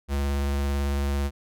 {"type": "tone with vibrato", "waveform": "square", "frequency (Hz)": 70.2, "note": "C#2", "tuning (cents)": 22, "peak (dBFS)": -24, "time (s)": [0.08, 1.31], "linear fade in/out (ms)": 50, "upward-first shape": "sine", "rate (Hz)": 18, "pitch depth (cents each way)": 18, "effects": []}